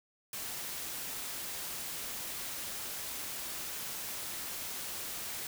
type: noise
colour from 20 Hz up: white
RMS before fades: -40 dBFS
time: 0.33-5.47 s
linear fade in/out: 2 ms
effects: none